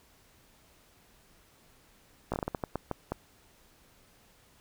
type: slowing click train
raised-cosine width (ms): 1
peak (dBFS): -17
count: 11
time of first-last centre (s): 2.32-3.12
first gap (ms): 17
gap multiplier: 1.32
effects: pink hiss -62 dBFS RMS until 4.6 s